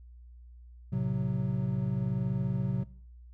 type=chord; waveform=triangle; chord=F# diminished; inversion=first; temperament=equal; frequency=110 / 130.81 / 185 Hz; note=A2 / C3 / F#3; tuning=0 / 0 / 0 cents; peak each=-33 / -28 / -30 dBFS; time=0.92-2.84 s; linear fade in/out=10 ms; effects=noise-tail reverb RT60 0.6 s tail -21 dB re dry + added 60 Hz sine -48 dBFS peak until 3.33 s